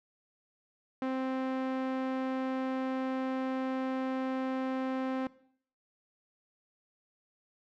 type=tone with low-pass filter; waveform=sawtooth; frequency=261.6 Hz; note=C4; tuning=in tune; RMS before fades=-33 dBFS; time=1.02-5.27 s; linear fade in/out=2 ms; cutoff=2000 Hz; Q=0.59; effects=noise-tail reverb RT60 0.6 s tail -19 dB re dry